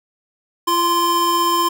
square tone pair together, 341.7 / 1041.2 Hz, F4 / C6, -38 / -9 cents, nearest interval octave + perfect fifth, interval 1929 cents, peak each -23 / -16 dBFS, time 0.67-1.69 s, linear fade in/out 10 ms, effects none

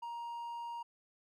triangle tone, 940 Hz, A#5, 14 cents sharp, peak -38 dBFS, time 0.02-0.83 s, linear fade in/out 10 ms, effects none

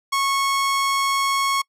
sawtooth tone, 1099 Hz, C#6, 15 cents flat, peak -15 dBFS, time 0.12-1.62 s, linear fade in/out 10 ms, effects noise-tail reverb RT60 0.1 s tail -26 dB re dry + low-pass 12000 Hz 12 dB/octave

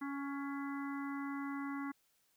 harmonic tone with a mistuned harmonic, 278.9 Hz, C#4, 11 cents sharp, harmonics 1 / 3 / 4 / 5 / 6 / 7, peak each -39 / -51 / -47 / -51 / -54 / -52 dBFS, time 0.01-1.92 s, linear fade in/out 10 ms, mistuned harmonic 7, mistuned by +45 cents, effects white hiss -75 dBFS RMS until 2.36 s

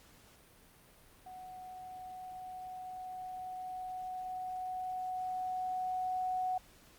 sine tone with level ramp, 740 Hz, F#5, in tune, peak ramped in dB -46 to -31 dBFS, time 1.26-6.58 s, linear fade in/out 5 ms, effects pink hiss -61 dBFS RMS until 6.98 s + Opus 48 kbps

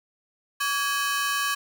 sawtooth ring-modulated tone, 1396.9 Hz, F6, in tune, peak -17 dBFS, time 0.6-1.55 s, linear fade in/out 10 ms, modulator 258 Hz, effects none

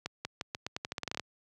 accelerating click train, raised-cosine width 0.2 ms, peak -17 dBFS, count 15, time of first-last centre 0.06-1.196 s, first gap 190 ms, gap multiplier 0.85, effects high-pass 80 Hz 12 dB/octave

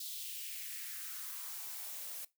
blue noise with high-pass filter sweep, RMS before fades -44 dBFS, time 0-2.25 s, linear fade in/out 5 ms, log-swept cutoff 3900 to 470 Hz, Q 2.5, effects noise-tail reverb RT60 0.2 s tail -19 dB re dry

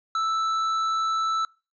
triangle tone with tanh clipping, 1318.5 Hz, E6, in tune, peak -24 dBFS, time 0.15-1.45 s, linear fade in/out 2 ms, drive 13 dB, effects noise-tail reverb RT60 0.3 s tail -24 dB re dry + resampled to 16000 Hz

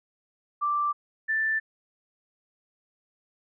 sine tone pair in turn, 1174.7 / 1767.3 Hz, D6 / A6, 0 / +7 cents, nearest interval perfect fifth, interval 707 cents, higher second, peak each -23 / -23 dBFS, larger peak neither, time 0.61-0.93 / 1.28-1.6 s, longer neither, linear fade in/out 20 ms, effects none

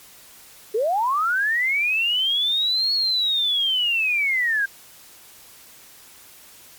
sine linear two-way sweep, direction up then down, 400 to 4371 to 1574 Hz, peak -18 dBFS, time 0.74-4.66 s, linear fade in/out 10 ms, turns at 2.93 s, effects white hiss -47 dBFS RMS until 6.78 s + MP3 96 kbps

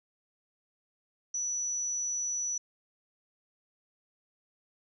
sine tone, 5920 Hz, F#8, in tune, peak -30 dBFS, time 1.34-2.58 s, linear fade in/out 5 ms, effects none

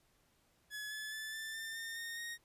sawtooth tone with pitch steps, 1700 / 1722.7 / 1745.8 / 1769.1 / 1792.8 / 1816.8 / 1841.1 / 1865.7 Hz, G#6 / A6 / A6 / A6 / A6 / A#6 / A#6 / A#6, +40 / -37 / -14 / +9 / +32 / -45 / -22 / +1 cents, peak -38 dBFS, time 0.7-2.38 s, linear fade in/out 50 ms, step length 210 ms, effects pink hiss -73 dBFS RMS until 2.44 s + resampled to 32000 Hz

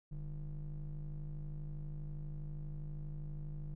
triangle ring-modulated tone, 87.31 Hz, F2, in tune, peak -35 dBFS, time 0.11-3.75 s, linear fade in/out 10 ms, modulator 61.1 Hz, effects none

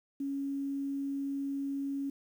sine tone with quantisation, 277.2 Hz, C#4, in tune, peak -32 dBFS, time 0.2-2.1 s, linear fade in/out 5 ms, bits 10, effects none

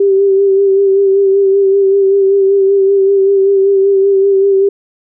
sine tone with vibrato, 392 Hz, G4, in tune, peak -6 dBFS, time 0-4.69 s, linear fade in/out 5 ms, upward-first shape sine, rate 5.2 Hz, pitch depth 32 cents each way, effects none

